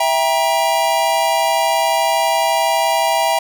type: chord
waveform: square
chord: E diminished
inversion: none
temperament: just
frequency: 659.3 / 791.1 / 949.3 Hz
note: E5 / G5 / Bb5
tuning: 0 / +16 / +31 cents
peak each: -19 dBFS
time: 0-3.39 s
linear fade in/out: 5 ms
effects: none